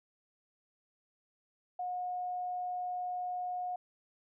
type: tone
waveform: sine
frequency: 723 Hz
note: F#5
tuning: 40 cents flat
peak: -34 dBFS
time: 1.79-3.76 s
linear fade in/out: 5 ms
effects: none